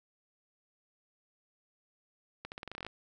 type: accelerating click train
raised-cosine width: 0.3 ms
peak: -25 dBFS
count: 12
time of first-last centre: 2.45-2.866 s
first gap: 69 ms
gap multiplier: 0.87
effects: none